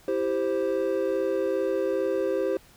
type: chord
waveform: triangle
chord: C major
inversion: first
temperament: equal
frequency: 329.6 / 392 / 523.3 Hz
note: E4 / G4 / C5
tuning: 0 / 0 / 0 cents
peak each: -29 / -25 / -25 dBFS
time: 0.08-2.57 s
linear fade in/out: 2 ms
effects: pink hiss -55 dBFS RMS until 2.76 s